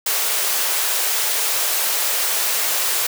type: high-pass noise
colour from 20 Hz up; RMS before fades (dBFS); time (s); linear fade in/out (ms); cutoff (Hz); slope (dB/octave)
white; -20; 0.06-3.07; 5; 420; 24
effects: none